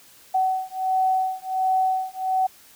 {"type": "beating tone pair", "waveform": "sine", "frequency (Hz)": [753, 754.4], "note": ["F#5", "F#5"], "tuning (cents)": [30, 33], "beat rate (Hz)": 1.4, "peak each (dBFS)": -23, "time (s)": [0.34, 2.47], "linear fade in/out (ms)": 10, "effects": ["white hiss -51 dBFS RMS until 2.75 s"]}